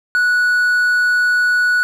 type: tone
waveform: triangle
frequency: 1471 Hz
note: F#6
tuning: 11 cents flat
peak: -10 dBFS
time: 0.15-1.83 s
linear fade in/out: 0 ms
effects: none